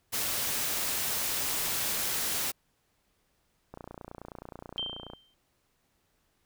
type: noise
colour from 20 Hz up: white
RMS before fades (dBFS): -31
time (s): 0.12-2.52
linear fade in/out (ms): 20
type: click train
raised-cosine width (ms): 1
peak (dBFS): -28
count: 42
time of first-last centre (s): 3.74-5.135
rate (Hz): 29.4
type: tone with exponential decay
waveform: sine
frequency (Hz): 3136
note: G7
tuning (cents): 0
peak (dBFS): -28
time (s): 4.78-5.34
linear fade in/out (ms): 0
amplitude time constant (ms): 120
effects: pink hiss -73 dBFS RMS until 6.45 s